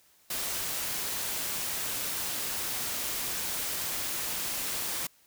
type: noise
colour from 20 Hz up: white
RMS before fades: -33 dBFS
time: 0.3-5.07 s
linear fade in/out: 5 ms
effects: white hiss -63 dBFS RMS until 5.26 s